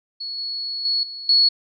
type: tone with level steps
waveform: sine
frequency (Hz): 4374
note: C#8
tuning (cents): -24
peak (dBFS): -27 / -25 / -18 / -31 / -12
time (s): 0.2-1.49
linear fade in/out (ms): 10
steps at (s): 0.38 / 0.85 / 1.03 / 1.29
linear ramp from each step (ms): 2
effects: none